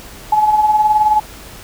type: tone with tremolo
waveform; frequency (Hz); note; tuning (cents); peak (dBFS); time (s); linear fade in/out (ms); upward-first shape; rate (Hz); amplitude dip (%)
sine; 852; G#5; +44; -7; 0.32-1.2; 5; sine; 19; 55
effects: added 50 Hz sine -41 dBFS peak until 1.63 s + pink hiss -36 dBFS RMS until 1.63 s